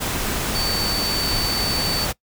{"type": "tone in noise", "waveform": "sine", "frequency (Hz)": 4538, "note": "C#8", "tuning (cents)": 40, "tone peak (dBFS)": -23, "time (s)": [0.54, 2.06], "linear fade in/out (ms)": 20, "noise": "pink", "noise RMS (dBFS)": -24, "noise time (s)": [0, 2.13], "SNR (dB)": -2, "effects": ["noise-tail reverb RT60 0.1 s tail -22 dB re dry"]}